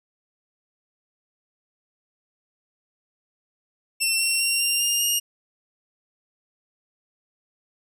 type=tone with pitch steps; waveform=15% pulse; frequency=2697 / 2725 / 2754 / 2782 / 2812 / 2841 Hz; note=E7 / F7 / F7 / F7 / F7 / F7; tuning=+39 / -43 / -25 / -7 / +11 / +29 cents; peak=-13 dBFS; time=4-5.2 s; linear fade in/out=20 ms; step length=200 ms; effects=none